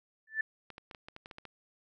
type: tone with exponential growth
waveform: sine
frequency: 1760 Hz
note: A6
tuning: in tune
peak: -25 dBFS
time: 0.27-0.41 s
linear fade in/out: 5 ms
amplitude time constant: 29 ms
type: clicks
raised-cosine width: 0.3 ms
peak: -30 dBFS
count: 10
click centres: 0.703 / 0.781 / 0.912 / 0.948 / 1.085 / 1.164 / 1.259 / 1.312 / 1.384 / 1.453 s
effects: none